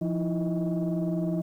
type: tone cluster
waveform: sine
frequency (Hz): 172 / 316.2 / 335.8 / 629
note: F3 / D#4 / E4 / D#5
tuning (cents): -26 / +28 / +32 / +19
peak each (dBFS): -26 / -31 / -32 / -34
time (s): 0.01-1.42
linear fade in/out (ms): 10
effects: tanh soft clip ceiling -20 dBFS + 10-bit